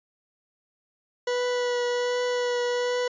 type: tone with vibrato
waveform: 40% pulse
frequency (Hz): 489.9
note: B4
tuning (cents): -14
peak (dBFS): -23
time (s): 1.27-3.08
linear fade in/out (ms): 5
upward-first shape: triangle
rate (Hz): 1.3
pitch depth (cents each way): 15
effects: resampled to 16000 Hz